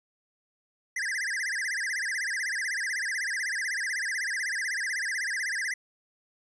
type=tone with vibrato; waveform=square; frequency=1817 Hz; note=A#6; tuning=45 cents flat; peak=-29 dBFS; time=0.96-5.74 s; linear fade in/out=5 ms; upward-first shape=sine; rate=16 Hz; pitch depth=230 cents each way; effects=resampled to 22050 Hz